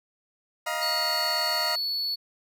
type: chord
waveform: 20% pulse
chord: Eb suspended second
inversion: none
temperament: equal with one note detuned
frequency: 622.3 / 698.5 / 952.5 Hz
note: Eb5 / F5 / Bb5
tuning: 0 / 0 / +37 cents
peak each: -27 dBFS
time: 0.66-1.76 s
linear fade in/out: 10 ms
type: tone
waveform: triangle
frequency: 4423 Hz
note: C#8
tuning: 5 cents flat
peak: -25 dBFS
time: 0.81-2.16 s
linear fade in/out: 20 ms
effects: none